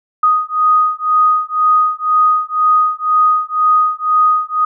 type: beating tone pair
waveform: sine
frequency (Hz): 1244 / 1246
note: D#6 / D#6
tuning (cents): -1 / +2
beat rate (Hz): 2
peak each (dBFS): -13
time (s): 0.23-4.65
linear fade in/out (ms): 5
effects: none